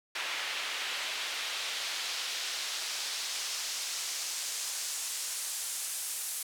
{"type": "noise with band-pass filter sweep", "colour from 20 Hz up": "pink", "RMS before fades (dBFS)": -36, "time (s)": [0.15, 6.43], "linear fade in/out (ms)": 5, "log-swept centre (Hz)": [2500, 10000], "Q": 1.1, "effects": ["high-pass 400 Hz 12 dB/octave"]}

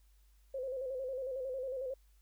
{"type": "tone with vibrato", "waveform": "sine", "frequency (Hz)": 522, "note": "C5", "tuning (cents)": -4, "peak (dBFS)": -36, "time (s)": [0.54, 1.94], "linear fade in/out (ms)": 5, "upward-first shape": "square", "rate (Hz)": 11, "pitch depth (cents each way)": 57, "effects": ["added 50 Hz sine -62 dBFS peak until 2.21 s", "white hiss -75 dBFS RMS until 2.21 s"]}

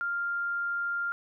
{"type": "tone", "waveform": "sine", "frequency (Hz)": 1396.9, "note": "F6", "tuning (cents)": 0, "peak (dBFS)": -28, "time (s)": [0.01, 1.12], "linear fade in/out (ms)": 0, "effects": []}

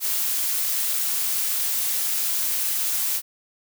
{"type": "noise", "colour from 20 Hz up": "blue", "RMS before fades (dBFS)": -24, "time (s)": [0, 3.22], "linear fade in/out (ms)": 50, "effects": []}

